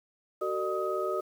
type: tone cluster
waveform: sine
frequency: 377.3 / 455.9 / 603 / 1260 Hz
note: F#4 / A#4 / D5 / D#6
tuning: +34 / -39 / +46 / +21 cents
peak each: -32 / -36 / -33 / -34 dBFS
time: 0.41-1.21 s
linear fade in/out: 10 ms
effects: 9-bit